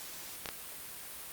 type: clicks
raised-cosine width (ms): 0.2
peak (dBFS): -18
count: 2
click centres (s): 0.458 / 0.489
effects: white hiss -45 dBFS RMS until 1.32 s + Opus 48 kbps